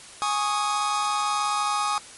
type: chord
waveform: 45% pulse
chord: Ab suspended fourth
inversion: none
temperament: just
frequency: 830.6 / 1107.5 / 1245.9 Hz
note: Ab5 / Db6 / Eb6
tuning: 0 / -2 / +2 cents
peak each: -27 / -29 / -26 dBFS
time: 0.22-1.98 s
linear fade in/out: 0 ms
effects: white hiss -44 dBFS RMS until 2.17 s + MP3 48 kbps